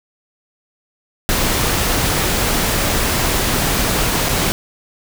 pink noise with dropouts, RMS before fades -17 dBFS, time 1.29-4.52 s, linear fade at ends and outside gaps 0 ms, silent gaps 4.287-4.291 s, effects none

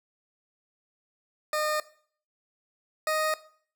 20% pulse tone pair in turn, 610 / 622.5 Hz, D#5 / D#5, -34 / +1 cents, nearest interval unison, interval 35 cents, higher second, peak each -21 / -20 dBFS, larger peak second, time 1.53-1.8 / 3.07-3.34 s, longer neither, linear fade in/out 2 ms, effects noise-tail reverb RT60 0.5 s tail -17 dB re dry

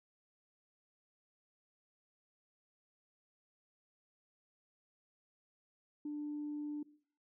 sine tone, 296.1 Hz, D4, 14 cents sharp, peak -37 dBFS, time 6.05-6.83 s, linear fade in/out 5 ms, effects noise-tail reverb RT60 0.5 s tail -19 dB re dry + tanh soft clip ceiling -34 dBFS

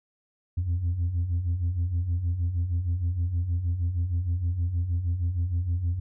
sine beating tone pair, 82.41 / 88.81 Hz, E2 / F2, 0 / +30 cents, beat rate 6.4 Hz, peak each -29 / -23 dBFS, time 0.57-6 s, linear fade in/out 10 ms, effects tanh soft clip ceiling -21 dBFS

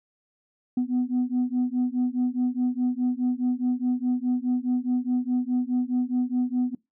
sine beating tone pair, 246.9 / 251.7 Hz, B3 / B3, 0 / +33 cents, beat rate 4.8 Hz, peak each -24 dBFS, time 0.77-6.75 s, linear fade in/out 5 ms, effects noise-tail reverb RT60 0.2 s tail -23 dB re dry + tanh soft clip ceiling -18 dBFS

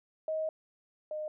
sine tone pair in turn, 630 / 612.8 Hz, D#5 / D#5, +21 / -27 cents, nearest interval unison, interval 48 cents, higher first, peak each -30 / -34 dBFS, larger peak first, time 0.28-0.49 / 1.11-1.28 s, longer first, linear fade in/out 2 ms, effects none

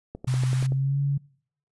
click train, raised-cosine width 2 ms, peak -22 dBFS, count 7, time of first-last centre 0.15-0.721 s, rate 10.5 Hz
sine tone with pitch glide, 128.1 to 140.5 Hz, C3 to C#3, -36 to +24 cents, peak -21 dBFS, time 0.27-1.18 s, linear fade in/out 10 ms, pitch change +160 cents, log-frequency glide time 0.53-1 s
pink high-pass noise, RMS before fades -41 dBFS, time 0.27-0.67 s, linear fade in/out 10 ms, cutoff 820 Hz, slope 24 dB/octave
effects noise-tail reverb RT60 0.6 s tail -24 dB re dry + resampled to 24000 Hz

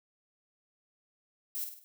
violet noise with echo, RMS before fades -36 dBFS, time 1.55-1.64 s, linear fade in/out 0 ms, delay 50 ms, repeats 4, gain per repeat -6 dB, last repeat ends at 1.84 s, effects none

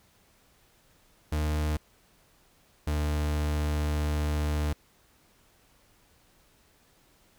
40% pulse tone pair in turn, 76 / 75 Hz, D#2 / D2, -40 / +37 cents, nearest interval unison, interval 23 cents, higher first, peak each -25 dBFS, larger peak neither, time 1.32-1.77 / 2.87-4.73 s, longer second, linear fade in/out 5 ms, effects pink hiss -63 dBFS RMS until 7.38 s

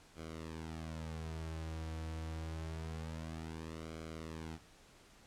sawtooth tone with flanger, 80.3 Hz, E2, 45 cents flat, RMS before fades -44 dBFS, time 0.15-4.59 s, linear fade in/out 50 ms, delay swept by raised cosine 1.1 to 4.9 ms, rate 0.26 Hz, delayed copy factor -0.75, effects pink hiss -62 dBFS RMS until 5.26 s + low-pass 9000 Hz 12 dB/octave

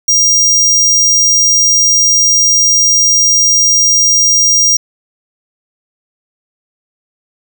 square tone, 5700 Hz, F8, 34 cents sharp, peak -7 dBFS, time 0.08-4.77 s, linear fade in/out 5 ms, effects none

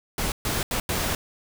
pink noise bursts at uneven times, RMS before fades -26 dBFS, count 4, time 0.18-0.32 / 0.45-0.63 / 0.71-0.8 / 0.89-1.15 s, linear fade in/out 2 ms, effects none

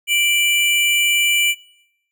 square tone pair together, 2349 / 2950 Hz, D7 / F#7, 0 / -6 cents, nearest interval major third, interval 394 cents, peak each -17 / -19 dBFS, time 0.07-1.55 s, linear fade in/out 50 ms, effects noise-tail reverb RT60 0.9 s tail -23 dB re dry

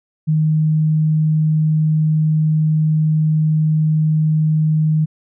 sine tone, 155.56 Hz, D#3, in tune, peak -12 dBFS, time 0.27-5.06 s, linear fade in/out 20 ms, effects none

